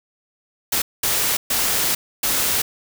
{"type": "noise bursts at uneven times", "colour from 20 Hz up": "white", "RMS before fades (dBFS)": -20, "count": 4, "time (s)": [[0.72, 0.82], [1.03, 1.37], [1.5, 1.95], [2.23, 2.62]], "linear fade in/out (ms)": 5, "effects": []}